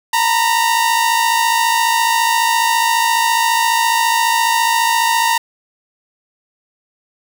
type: tone pair together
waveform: sawtooth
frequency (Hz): 918.4 / 973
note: A#5 / B5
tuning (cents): -26 / -26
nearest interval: minor second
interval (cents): 100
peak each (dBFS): -10 / -14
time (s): 0.13-5.38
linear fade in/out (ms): 5
effects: none